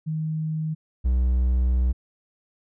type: tone pair in turn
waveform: sine / triangle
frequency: 157 / 62.43 Hz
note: D#3 / B1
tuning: +16 / +19 cents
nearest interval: octave + major third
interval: 1597 cents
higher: first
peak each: -24 / -16 dBFS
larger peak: second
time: 0.06-0.75 / 1.04-1.93 s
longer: second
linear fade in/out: 20 ms
effects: none